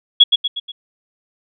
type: tone with echo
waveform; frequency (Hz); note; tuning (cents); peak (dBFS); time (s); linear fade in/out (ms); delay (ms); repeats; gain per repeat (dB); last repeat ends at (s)
sine; 3347; G#7; +13; -3; 0.2-0.24; 10; 120; 4; -6; 0.72
effects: none